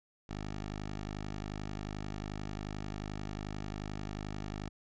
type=tone; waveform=10% pulse; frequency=51.3 Hz; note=G#1; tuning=21 cents flat; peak=-30 dBFS; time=0.29-4.69 s; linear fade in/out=5 ms; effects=resampled to 16000 Hz